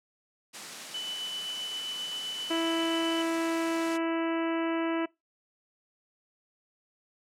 white high-pass noise, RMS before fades -40 dBFS, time 0.53-3.98 s, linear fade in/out 20 ms, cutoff 160 Hz, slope 24 dB/octave
sine tone with tremolo, 3000 Hz, F#7, 23 cents sharp, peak -32 dBFS, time 0.94-3.22 s, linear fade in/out 5 ms, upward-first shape sine, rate 7.6 Hz, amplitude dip 25%
harmonic tone, 329.6 Hz, E4, in tune, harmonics 1 / 2 / 3 / 4 / 5 / 6 / 7 / 8 / 9, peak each -28 / -34 / -38 / -40 / -42 / -44 / -45 / -46 / -47 dBFS, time 2.5-5.06 s, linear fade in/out 10 ms
effects noise-tail reverb RT60 0.2 s tail -23 dB re dry + low-pass 8000 Hz 12 dB/octave

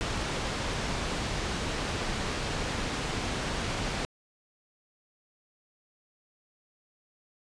pink low-pass noise, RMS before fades -32 dBFS, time 0.01-4.05 s, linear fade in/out 0 ms, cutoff 5800 Hz, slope 12 dB/octave, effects resampled to 22050 Hz

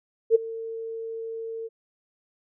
sine tone with ADSR envelope, 452.2 Hz, A4, 47 cents sharp, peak -11 dBFS, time 0.3-1.69 s, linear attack 51 ms, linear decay 14 ms, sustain -20 dB, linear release 29 ms, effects none

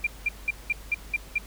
sine tone bursts, 2384 Hz, D7, 25 cents sharp, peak -21 dBFS, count 7, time 0.04-1.383 s, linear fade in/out 5 ms, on 29 ms, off 190 ms, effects added 50 Hz sine -43 dBFS peak until 1.46 s + pink hiss -48 dBFS RMS until 1.46 s

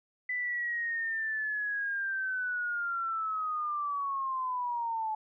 sine linear sweep, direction down, 2000 to 860 Hz, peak -30 dBFS, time 0.29-5.15 s, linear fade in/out 5 ms, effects none

